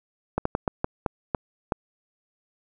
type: slowing click train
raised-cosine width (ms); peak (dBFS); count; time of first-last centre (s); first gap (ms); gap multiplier
1; -9; 8; 0.38-1.722; 74; 1.31
effects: none